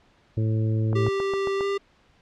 harmonic tone, 110 Hz, A2, in tune, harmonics 1 / 2 / 3 / 4 / 5, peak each -21 / -33 / -32 / -37 / -41 dBFS, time 0.37-1.09 s, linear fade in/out 5 ms
click train, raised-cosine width 1 ms, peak -19 dBFS, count 6, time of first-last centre 0.93-1.608 s, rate 7.37 Hz
square tone with pitch glide, 392.2 to 397.4 Hz, G4 to G4, +1 to +24 cents, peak -24 dBFS, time 0.95-1.78 s, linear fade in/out 10 ms, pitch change +23 cents, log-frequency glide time 1.57-1.65 s
effects pink hiss -60 dBFS RMS until 2.21 s + low-pass 4000 Hz 12 dB/octave

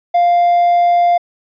triangle tone, 698.5 Hz, F5, in tune, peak -6 dBFS, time 0.14-1.18 s, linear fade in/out 10 ms, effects tanh soft clip ceiling -2 dBFS + resampled to 11025 Hz

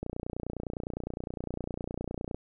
click train, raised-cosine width 2 ms, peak -21 dBFS, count 70, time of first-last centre 0.03-2.345 s, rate 29.8 Hz, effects none

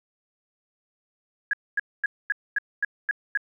sine tone bursts, 1661.2 Hz, G#6, in tune, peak -20 dBFS, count 8, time 1.51-3.374 s, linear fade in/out 2 ms, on 23 ms, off 240 ms, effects 10-bit

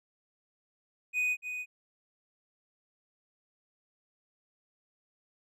triangle tone with echo, 2489 Hz, D#7, in tune, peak -25 dBFS, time 1.13-1.37 s, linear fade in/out 50 ms, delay 290 ms, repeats 1, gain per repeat -8 dB, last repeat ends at 1.66 s, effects none

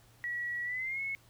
sine tone with pitch glide, 1928 to 2189 Hz, B6 to C#7, -42 to -22 cents, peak -33 dBFS, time 0.24-1.15 s, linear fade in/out 0 ms, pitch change +220 cents, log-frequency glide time 0.64-1.01 s, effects added 116 Hz sine -62 dBFS peak until 1.29 s + pink hiss -63 dBFS RMS until 1.29 s

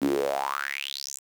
sawtooth tone with high-pass filter sweep, 69.3 Hz, C#2, in tune, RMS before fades -29 dBFS, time 0.01-1.19 s, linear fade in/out 20 ms, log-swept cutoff 250 to 7900 Hz, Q 7.7, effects 8-bit

